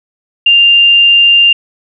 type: tone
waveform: sine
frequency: 2794 Hz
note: F7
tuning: in tune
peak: -3 dBFS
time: 0.46-1.53 s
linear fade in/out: 5 ms
effects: none